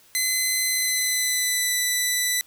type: tone with pitch glide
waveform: 10% pulse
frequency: 2038 to 1984.6 Hz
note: C7 to B6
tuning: -46 to +8 cents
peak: -12 dBFS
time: 0.15-2.41 s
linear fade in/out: 0 ms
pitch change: -46 cents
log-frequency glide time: 0.67-1.77 s
effects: white hiss -55 dBFS RMS until 2.46 s